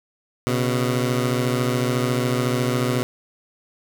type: beating tone pair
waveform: 15% pulse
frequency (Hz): 123.47 / 137.47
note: B2 / C#3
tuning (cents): 0 / -14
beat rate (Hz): 14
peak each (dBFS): -14 / -20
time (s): 0.47-3.03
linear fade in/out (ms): 0
effects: none